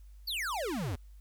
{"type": "exponential sweep", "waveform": "square", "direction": "down", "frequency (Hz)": [4772, 75.1], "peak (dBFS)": -33, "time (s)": [0.27, 0.96], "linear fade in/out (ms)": 10, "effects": ["added 50 Hz sine -49 dBFS peak until 1.2 s", "white hiss -72 dBFS RMS until 1.2 s"]}